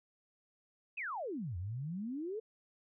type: exponential two-way sweep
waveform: sine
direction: down then up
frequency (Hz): 2712 to 83.3 to 458.4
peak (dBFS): -37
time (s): 0.97-2.4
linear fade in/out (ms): 10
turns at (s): 1.57
effects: none